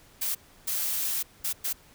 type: noise bursts at uneven times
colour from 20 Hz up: blue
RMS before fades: -29 dBFS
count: 4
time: 0.21-0.35 / 0.67-1.23 / 1.44-1.53 / 1.64-1.73 s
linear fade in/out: 10 ms
effects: pink hiss -56 dBFS RMS until 1.94 s